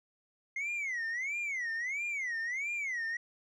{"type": "tone with vibrato", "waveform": "sine", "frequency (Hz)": 2086, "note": "C7", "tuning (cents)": -6, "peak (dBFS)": -30, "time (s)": [0.56, 3.17], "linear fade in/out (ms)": 5, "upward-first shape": "sine", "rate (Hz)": 1.5, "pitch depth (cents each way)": 250, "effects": ["tanh soft clip ceiling -32 dBFS"]}